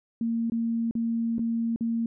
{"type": "tone with dropouts", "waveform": "sine", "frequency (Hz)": 230, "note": "A#3", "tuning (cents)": -23, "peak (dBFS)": -24, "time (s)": [0.21, 2.06], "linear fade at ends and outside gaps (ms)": 2, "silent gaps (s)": [[0.499, 0.52], [0.911, 0.952], [1.383, 1.392], [1.761, 1.808]], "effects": []}